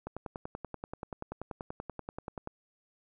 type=click train; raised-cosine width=1 ms; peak=-24 dBFS; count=26; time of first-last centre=0.07-2.474 s; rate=10.4 Hz; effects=none